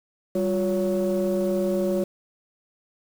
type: tone cluster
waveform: sine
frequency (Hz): 196.6 / 357.1 / 560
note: G3 / F4 / C#5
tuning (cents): +5 / +39 / +18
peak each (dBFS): -24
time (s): 0.35-2.04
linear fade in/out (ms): 5
effects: tanh soft clip ceiling -16 dBFS + 7-bit